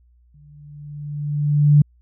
sine tone with exponential growth, 146.9 Hz, D3, 1 cent sharp, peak -7 dBFS, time 0.34-1.82 s, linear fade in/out 5 ms, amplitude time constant 320 ms, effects added 60 Hz sine -52 dBFS peak until 2.01 s

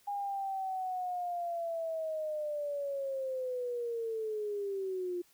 sine linear sweep, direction down, 816 to 349.2 Hz, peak -33 dBFS, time 0.07-5.22 s, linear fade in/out 10 ms, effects white hiss -66 dBFS RMS until 5.33 s

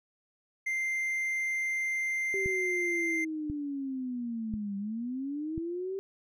triangle tone, 2091 Hz, C7, 2 cents flat, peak -27 dBFS, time 0.66-3.25 s, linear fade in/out 10 ms
sine linear two-way sweep, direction down then up, 392 to 196.4 to 392 Hz, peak -32 dBFS, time 2.34-5.99 s, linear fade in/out 0 ms, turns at 4.77 s
click train, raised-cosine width 5 ms, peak -25 dBFS, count 4, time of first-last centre 2.46-5.579 s, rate 0.962 Hz
effects none

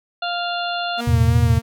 harmonic tone, 698.5 Hz, F5, in tune, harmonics 1 / 2 / 4 / 5 / 6, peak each -24 / -27 / -30 / -31 / -32 dBFS, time 0.22-1.01 s, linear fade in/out 5 ms
sawtooth tone with vibrato, 233.1 Hz, A#3, in tune, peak -20 dBFS, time 0.97-1.62 s, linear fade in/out 50 ms, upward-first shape sine, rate 3 Hz, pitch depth 35 cents each way
sine chord, E suspended fourth, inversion none, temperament equal, 82.41 / 110 / 123.47 Hz, E2 / A2 / B2, 0 / 0 / 0 cents, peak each -17 dBFS, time 1.07-1.59 s, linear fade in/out 10 ms
effects none

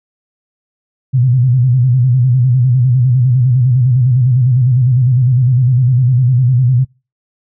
sine tone with vibrato, 125.9 Hz, B2, 34 cents sharp, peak -7 dBFS, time 1.13-6.85 s, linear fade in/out 20 ms, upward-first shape square, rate 9.9 Hz, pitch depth 82 cents each way, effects noise-tail reverb RT60 0.3 s tail -26 dB re dry

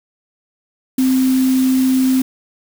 sine tone in noise, 260 Hz, C4, 11 cents flat, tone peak -11 dBFS, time 0.98-2.22 s, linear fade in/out 5 ms, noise white, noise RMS -29 dBFS, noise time 0.98-2.22 s, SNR +15 dB, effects none

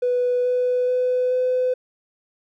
triangle tone with pitch steps, 493.9 / 497.9 / 502 / 506 Hz, B4 / B4 / B4 / B4, 0 / +14 / +28 / +42 cents, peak -14 dBFS, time 0.02-1.74 s, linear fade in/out 10 ms, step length 430 ms, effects tanh soft clip ceiling -15 dBFS

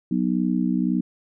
sine chord, B major, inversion second, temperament just, 185.21 / 246.9 / 308.7 Hz, F#3 / B3 / D#4, +2 / 0 / -14 cents, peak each -23 / -23 / -26 dBFS, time 0.11-1.01 s, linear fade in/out 5 ms, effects none

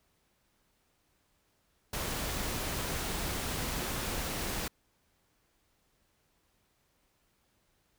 pink noise, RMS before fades -35 dBFS, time 1.93-4.68 s, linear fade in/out 5 ms, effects pink hiss -73 dBFS RMS until 7.98 s

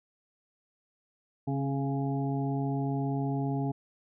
harmonic tone with a mistuned harmonic, 138.59 Hz, C#3, in tune, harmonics 1 / 2 / 3 / 5 / 6, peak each -30 / -32 / -39 / -40 / -41 dBFS, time 1.47-3.72 s, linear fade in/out 10 ms, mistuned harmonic 2, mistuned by -22 cents, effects none

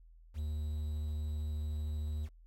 triangle tone with quantisation, 76.1 Hz, D#2, 38 cents flat, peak -32 dBFS, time 0.34-2.29 s, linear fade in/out 50 ms, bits 10, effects added 41 Hz sine -55 dBFS peak until 2.46 s + AAC 48 kbps

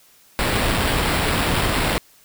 pink noise with sample-and-hold, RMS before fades -20 dBFS, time 0.39-1.98 s, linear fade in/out 0 ms, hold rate 6300 Hz, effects white hiss -53 dBFS RMS until 2.24 s

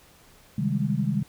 sine chord, Ab major seventh, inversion first, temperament equal with one note detuned, 133.79 / 155.56 / 196 / 207.7 Hz, C3 / Eb3 / G3 / Ab3, +39 / 0 / 0 / 0 cents, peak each -28 dBFS, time 0.58-1.23 s, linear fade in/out 5 ms, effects pink hiss -55 dBFS RMS until 1.28 s

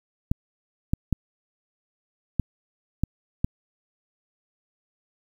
clicks, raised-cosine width 5 ms, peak -9 dBFS, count 6, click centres 0.315 / 0.935 / 1.127 / 2.397 / 3.036 / 3.445 s, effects 8-bit

